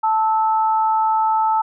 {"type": "tone pair together", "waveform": "sine", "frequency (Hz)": [880, 1304.1], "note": ["A5", "E6"], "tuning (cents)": [0, -19], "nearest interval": "perfect fifth", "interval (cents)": 681, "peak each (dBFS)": [-15, -23], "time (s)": [0.03, 1.62], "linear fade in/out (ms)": 10, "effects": []}